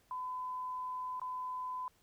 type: tone with dropouts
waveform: sine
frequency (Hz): 1010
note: B5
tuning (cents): +39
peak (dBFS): -37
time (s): 0.11-1.88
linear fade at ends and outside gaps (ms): 1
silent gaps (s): 1.197-1.216
effects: pink hiss -70 dBFS RMS until 2.02 s